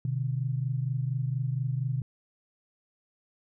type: tone pair together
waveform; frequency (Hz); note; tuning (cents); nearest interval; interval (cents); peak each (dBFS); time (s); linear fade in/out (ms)
sine; 125.74 / 150; B2 / D3; +32 / +37; minor third; 305; -28 / -32; 0.05-2.02; 2
effects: none